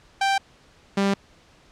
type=tone pair in turn; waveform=sawtooth; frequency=784 / 197.76 Hz; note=G5 / G3; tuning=0 / +15 cents; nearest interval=2 octaves; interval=2385 cents; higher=first; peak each=-15 dBFS; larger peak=neither; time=0.21-0.38 / 0.97-1.14 s; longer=neither; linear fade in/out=5 ms; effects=pink hiss -55 dBFS RMS until 1.71 s + low-pass 6000 Hz 12 dB/octave